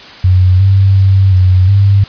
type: tone with pitch steps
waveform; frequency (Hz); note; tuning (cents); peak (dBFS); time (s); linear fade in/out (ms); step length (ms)
sine; 92 / 97.2 / 96.5 / 92.4 / 99.3; F#2 / G2 / G2 / F#2 / G2; -9 / -14 / -27 / -2 / +23; -4; 0.24-2.04; 5; 360
effects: white hiss -32 dBFS RMS until 2.08 s + resampled to 11025 Hz